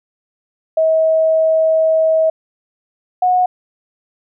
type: tone pair in turn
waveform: sine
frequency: 640 / 729.8 Hz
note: D#5 / F#5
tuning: +49 / -24 cents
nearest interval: major second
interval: 227 cents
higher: second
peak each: -10 dBFS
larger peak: neither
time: 0.77-2.3 / 3.22-3.46 s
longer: first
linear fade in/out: 5 ms
effects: none